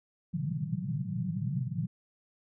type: band-pass noise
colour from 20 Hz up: white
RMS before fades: -33 dBFS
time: 0.33-1.87 s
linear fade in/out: 10 ms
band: 110 to 190 Hz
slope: 96 dB/octave
effects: none